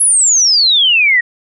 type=exponential sweep; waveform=sine; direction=down; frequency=10850 to 1864.7 Hz; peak=-7 dBFS; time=0-1.21 s; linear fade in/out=10 ms; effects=none